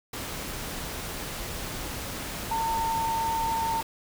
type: tone in noise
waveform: sine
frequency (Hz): 905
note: A5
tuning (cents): +48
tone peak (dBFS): -25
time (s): 2.51-3.81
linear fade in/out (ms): 5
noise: pink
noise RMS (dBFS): -35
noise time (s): 0.13-3.83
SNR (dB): +7
effects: none